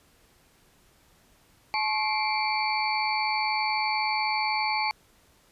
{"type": "tone cluster", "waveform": "sine", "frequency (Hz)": [860, 1091, 2117, 2332, 4472], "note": ["A5", "C#6", "C7", "D7", "C#8"], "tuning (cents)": [-40, -28, 20, -13, 14], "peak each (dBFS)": [-27, -35, -35, -30, -32], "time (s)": [1.74, 4.91], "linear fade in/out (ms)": 0, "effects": ["pink hiss -61 dBFS RMS until 5.51 s", "resampled to 32000 Hz"]}